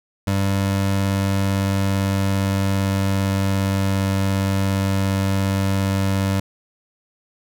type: tone with pitch glide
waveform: 25% pulse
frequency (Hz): 98 to 97.27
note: G2 to G2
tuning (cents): 0 to -13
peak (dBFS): -14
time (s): 0.27-6.4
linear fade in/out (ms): 5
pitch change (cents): -13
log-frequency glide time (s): 0.44-4.21
effects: none